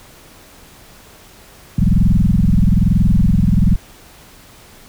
sine tone with frequency modulation, 106.4 Hz, G#2, 42 cents sharp, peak -9 dBFS, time 1.78-3.76 s, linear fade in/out 5 ms, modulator 21.1 Hz, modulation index 4.8, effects pink hiss -43 dBFS RMS until 4.88 s

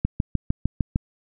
click train, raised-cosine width 5 ms, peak -8 dBFS, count 7, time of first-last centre 0.05-0.959 s, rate 6.6 Hz, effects none

